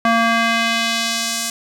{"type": "tone with band-pass filter sweep", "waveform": "square", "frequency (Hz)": 229.5, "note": "A#3", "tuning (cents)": -27, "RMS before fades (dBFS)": -18, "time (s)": [0.05, 1.5], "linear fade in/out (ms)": 2, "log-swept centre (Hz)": [1200, 7900], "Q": 0.97, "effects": ["7-bit"]}